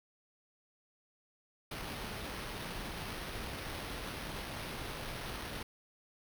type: noise with sample-and-hold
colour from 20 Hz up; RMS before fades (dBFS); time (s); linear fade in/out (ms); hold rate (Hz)
pink; -42; 1.71-5.63; 5; 7350
effects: none